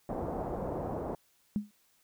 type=low-pass noise; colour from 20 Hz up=white; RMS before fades=-36 dBFS; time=0.09-1.15 s; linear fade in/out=2 ms; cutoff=760 Hz; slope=24 dB/octave
type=tone with exponential decay; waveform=sine; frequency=207.7 Hz; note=G#3; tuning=in tune; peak=-24 dBFS; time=1.56-1.71 s; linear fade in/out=0 ms; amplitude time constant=32 ms
effects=white hiss -69 dBFS RMS until 2.03 s